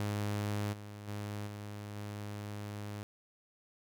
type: tone with level steps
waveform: sawtooth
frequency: 103.5 Hz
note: G#2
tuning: 5 cents flat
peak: -29 / -41 / -34 / -38 / -36 dBFS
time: 0-3.03 s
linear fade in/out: 0 ms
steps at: 0.72 / 1.07 / 1.46 / 1.95 s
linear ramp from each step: 20 ms
effects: none